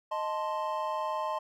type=chord; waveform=triangle; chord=A diminished; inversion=second; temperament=equal; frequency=622.3 / 880 / 1046.5 Hz; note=Eb5 / A5 / C6; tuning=0 / 0 / 0 cents; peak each=-33 / -33 / -32 dBFS; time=0.11-1.39 s; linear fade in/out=10 ms; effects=none